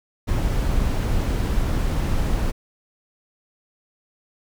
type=noise; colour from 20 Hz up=brown; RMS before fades=-21 dBFS; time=0.27-2.52 s; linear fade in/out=20 ms; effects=none